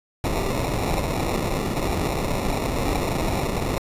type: noise with sample-and-hold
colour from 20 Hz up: pink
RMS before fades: -24 dBFS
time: 0.24-3.78 s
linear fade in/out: 0 ms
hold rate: 1575 Hz
effects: resampled to 32000 Hz